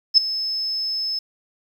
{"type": "tone with ADSR envelope", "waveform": "sine", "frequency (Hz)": 5220, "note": "E8", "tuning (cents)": -18, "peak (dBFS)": -6, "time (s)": [0.14, 1.19], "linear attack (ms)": 36, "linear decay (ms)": 7, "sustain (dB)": -16, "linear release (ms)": 5, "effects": ["8-bit"]}